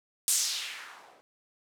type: noise with low-pass filter sweep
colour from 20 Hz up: violet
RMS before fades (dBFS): -33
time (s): 0.28-1.21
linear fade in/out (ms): 0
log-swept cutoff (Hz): 9300 to 490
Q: 1.8
effects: none